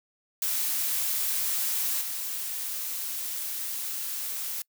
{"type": "noise with level steps", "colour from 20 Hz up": "blue", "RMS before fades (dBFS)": [-28, -33], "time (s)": [0.42, 4.62], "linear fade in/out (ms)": 2, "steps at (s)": 2.01, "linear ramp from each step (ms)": 5, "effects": ["noise-tail reverb RT60 0.1 s tail -25 dB re dry"]}